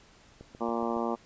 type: click train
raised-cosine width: 2 ms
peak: -32 dBFS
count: 5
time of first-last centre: 0.41-0.967 s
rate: 7.18 Hz
type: harmonic tone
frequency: 116.54 Hz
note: A#2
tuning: in tune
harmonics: 2 / 3 / 4 / 5 / 6 / 7 / 8 / 9 / 10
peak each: -33 / -35 / -36 / -37 / -38 / -38 / -39 / -40 / -40 dBFS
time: 0.6-1.16 s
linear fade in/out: 20 ms
effects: pink hiss -58 dBFS RMS until 1.25 s + resampled to 16000 Hz